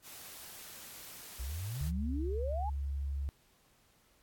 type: noise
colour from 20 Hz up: white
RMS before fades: -49 dBFS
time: 0.02-1.92 s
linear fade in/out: 50 ms
type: exponential sweep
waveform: sine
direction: up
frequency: 58 to 880 Hz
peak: -36 dBFS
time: 1.39-2.7 s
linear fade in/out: 10 ms
type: tone with pitch glide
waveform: sine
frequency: 72.7 to 69.62 Hz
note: D2 to C#2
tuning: -17 to +8 cents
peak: -33 dBFS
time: 1.81-3.29 s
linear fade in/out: 0 ms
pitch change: -75 cents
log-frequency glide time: 1.92-2.24 s
effects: pink hiss -68 dBFS RMS until 4.22 s + AAC 64 kbps